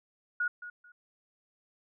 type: tone with echo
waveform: sine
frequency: 1448 Hz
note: F#6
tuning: 38 cents flat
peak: -27 dBFS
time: 0.4-0.48 s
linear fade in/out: 5 ms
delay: 220 ms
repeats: 2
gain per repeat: -13 dB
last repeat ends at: 0.92 s
effects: none